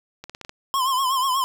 clicks, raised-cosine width 0.2 ms, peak -19 dBFS, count 6, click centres 0.24 / 0.296 / 0.349 / 0.413 / 0.449 / 0.494 s
square tone with vibrato, 1051 Hz, C6, 7 cents sharp, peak -20 dBFS, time 0.74-1.44 s, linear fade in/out 0 ms, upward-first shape triangle, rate 8.2 Hz, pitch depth 100 cents each way
effects 8-bit

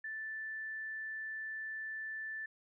sine tone, 1760 Hz, A6, in tune, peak -39 dBFS, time 0.04-2.46 s, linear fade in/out 5 ms, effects none

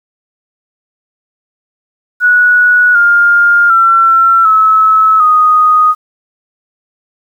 sine tone with pitch steps, 1466 / 1407.1 / 1350.6 / 1296.3 / 1244.2 Hz, F#6 / F6 / E6 / E6 / D#6, -16 / +13 / +42 / -29 / 0 cents, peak -4 dBFS, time 2.2-5.95 s, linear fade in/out 50 ms, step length 750 ms, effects 7-bit

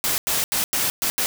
white noise bursts at uneven times, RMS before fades -22 dBFS, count 6, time 0.04-0.18 / 0.27-0.44 / 0.52-0.64 / 0.73-0.9 / 1.02-1.1 / 1.18-1.26 s, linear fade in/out 0 ms, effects none

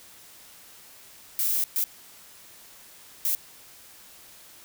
violet noise bursts at uneven times, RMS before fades -25 dBFS, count 3, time 1.39-1.64 / 1.76-1.84 / 3.25-3.35 s, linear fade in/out 0 ms, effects white hiss -50 dBFS RMS until 4.64 s

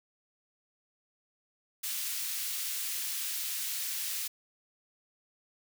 white high-pass noise, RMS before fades -35 dBFS, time 1.83-4.28 s, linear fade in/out 10 ms, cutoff 2200 Hz, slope 12 dB/octave, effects none

